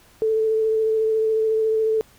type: tone with vibrato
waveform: sine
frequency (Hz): 440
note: A4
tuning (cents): 0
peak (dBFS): -17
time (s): 0.22-2.01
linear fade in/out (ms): 0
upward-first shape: sine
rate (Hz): 14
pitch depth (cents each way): 14
effects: pink hiss -53 dBFS RMS until 2.18 s